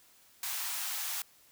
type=high-pass noise; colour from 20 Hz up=white; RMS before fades=-36 dBFS; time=0.43-1.22 s; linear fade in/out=2 ms; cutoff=720 Hz; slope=48 dB/octave; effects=white hiss -62 dBFS RMS until 1.51 s